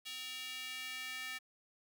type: tone with high-pass filter sweep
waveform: square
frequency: 256.8 Hz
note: C4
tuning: 32 cents flat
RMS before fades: -44 dBFS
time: 0.05-1.39 s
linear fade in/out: 20 ms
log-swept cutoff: 3000 to 2000 Hz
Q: 2.5
effects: 10-bit